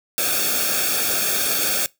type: noise with comb filter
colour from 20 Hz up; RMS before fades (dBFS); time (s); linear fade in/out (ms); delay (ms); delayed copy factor
white; -21; 0.18-1.86; 0; 1; -0.9
effects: noise-tail reverb RT60 0.2 s tail -22 dB re dry